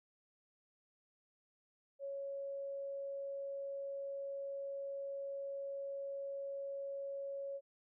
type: tone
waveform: sine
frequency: 554.4 Hz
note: C#5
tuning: in tune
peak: -40 dBFS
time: 1.99-7.61 s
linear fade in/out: 50 ms
effects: none